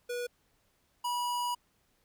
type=tone pair in turn; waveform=square; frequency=485.9 / 971.8 Hz; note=B4 / B5; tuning=-28 / -28 cents; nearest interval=octave; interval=1200 cents; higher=second; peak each=-34 / -31 dBFS; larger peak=second; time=0.09-0.27 / 1.04-1.55 s; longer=second; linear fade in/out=10 ms; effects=pink hiss -72 dBFS RMS until 2.04 s

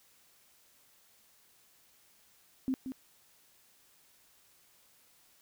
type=tone with echo; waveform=sine; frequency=261.6 Hz; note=C4; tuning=in tune; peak=-28 dBFS; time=2.68-2.74 s; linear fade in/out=0 ms; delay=180 ms; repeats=1; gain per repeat=-8 dB; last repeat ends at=2.92 s; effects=white hiss -65 dBFS RMS until 5.41 s

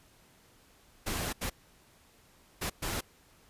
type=noise bursts at uneven times; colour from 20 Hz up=pink; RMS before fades=-34 dBFS; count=4; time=1.06-1.33 / 1.41-1.5 / 2.61-2.7 / 2.82-3.01 s; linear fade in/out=10 ms; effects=pink hiss -62 dBFS RMS until 3.49 s + resampled to 32000 Hz

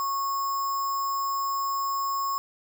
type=tone with sample-and-hold; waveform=sine; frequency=1100 Hz; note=C#6; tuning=14 cents flat; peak=-25 dBFS; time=0-2.38 s; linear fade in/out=0 ms; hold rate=6300 Hz; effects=none

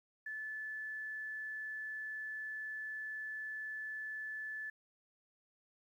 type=tone; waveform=sine; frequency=1738 Hz; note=A6; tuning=22 cents flat; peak=-40 dBFS; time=0.26-4.7 s; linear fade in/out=5 ms; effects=12-bit

